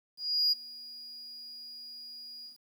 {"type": "tone with ADSR envelope", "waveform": "sine", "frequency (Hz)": 4873, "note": "D#8", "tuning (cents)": -37, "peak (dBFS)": -20, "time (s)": [0.17, 2.58], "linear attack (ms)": 350, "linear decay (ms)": 18, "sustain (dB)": -23, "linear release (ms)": 120, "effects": ["tanh soft clip ceiling -22 dBFS", "10-bit"]}